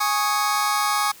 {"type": "chord", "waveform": "sawtooth", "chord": "Ab suspended fourth", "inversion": "none", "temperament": "just", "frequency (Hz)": [830.6, 1107.5, 1245.9], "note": ["Ab5", "Db6", "Eb6"], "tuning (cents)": [0, -2, 2], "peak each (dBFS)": -20, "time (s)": [0, 1.12], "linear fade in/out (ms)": 10, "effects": ["white hiss -46 dBFS RMS until 1.2 s"]}